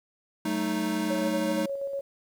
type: chord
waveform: square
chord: D# diminished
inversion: first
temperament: equal with one note detuned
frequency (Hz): 189.1 / 220 / 311.1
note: F#3 / A3 / D#4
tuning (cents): +38 / 0 / 0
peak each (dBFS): -34 / -32 / -30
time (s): 0.45-1.66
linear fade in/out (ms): 5
type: tone with pitch glide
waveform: 20% pulse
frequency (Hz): 220 to 215.1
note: A3 to A3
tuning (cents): 0 to -39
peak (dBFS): -34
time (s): 0.47-1.29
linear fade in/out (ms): 5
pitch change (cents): -39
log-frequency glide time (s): 1.07-1.17
type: tone with tremolo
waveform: sine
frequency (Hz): 554.4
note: C#5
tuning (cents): 0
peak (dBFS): -28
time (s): 1.1-2.01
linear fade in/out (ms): 5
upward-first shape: square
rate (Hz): 8.4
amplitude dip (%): 35
effects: 10-bit